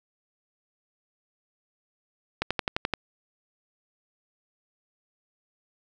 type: click train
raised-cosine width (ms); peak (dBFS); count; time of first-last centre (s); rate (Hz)
0.3; -9; 7; 2.42-2.937; 11.6
effects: none

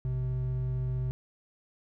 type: tone pair together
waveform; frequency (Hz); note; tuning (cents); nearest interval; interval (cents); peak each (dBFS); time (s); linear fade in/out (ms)
triangle; 56.88 / 127.6; A#1 / C3; -42 / -43; octave + major second; 1399; -34 / -27; 0.05-1.11; 0
effects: none

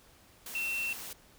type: tone in noise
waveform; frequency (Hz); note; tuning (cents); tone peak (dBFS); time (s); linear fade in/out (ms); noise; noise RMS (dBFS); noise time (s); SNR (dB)
sine; 2700; E7; +41; -31; 0.55-0.93; 2; white; -43; 0.46-1.13; +9
effects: pink hiss -60 dBFS RMS until 1.38 s

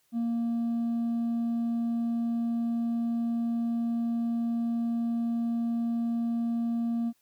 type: tone with hard clipping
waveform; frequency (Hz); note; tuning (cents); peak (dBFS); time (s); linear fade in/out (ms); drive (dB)
triangle; 232.9; A#3; -1; -25; 0.12-7.13; 50; 1
effects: white hiss -70 dBFS RMS until 7.21 s

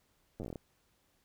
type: slowing click train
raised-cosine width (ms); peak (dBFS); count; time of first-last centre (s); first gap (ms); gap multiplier
2; -28; 10; 0.4-0.558; 9; 1.16
effects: pink hiss -73 dBFS RMS until 1.24 s

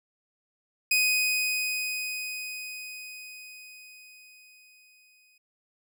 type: tone with exponential decay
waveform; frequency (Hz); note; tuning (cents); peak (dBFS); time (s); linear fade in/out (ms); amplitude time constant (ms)
sawtooth; 2500; D#7; +8; -17; 0.91-5.38; 5; 970
effects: none

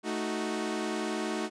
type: chord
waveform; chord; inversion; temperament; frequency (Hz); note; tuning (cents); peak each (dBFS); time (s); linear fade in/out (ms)
sawtooth; D# diminished; second; equal; 220 / 311.1 / 370; A3 / D#4 / F#4; 0 / 0 / 0; -31; 0.03-1.5; 50
effects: resampled to 22050 Hz

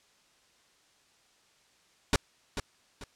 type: noise with echo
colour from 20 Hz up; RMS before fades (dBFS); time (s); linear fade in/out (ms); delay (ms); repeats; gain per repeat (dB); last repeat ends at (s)
pink; -22; 2.13-2.16; 2; 440; 2; -10; 3.04
effects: white hiss -65 dBFS RMS until 3.15 s + low-pass 7000 Hz 12 dB/octave

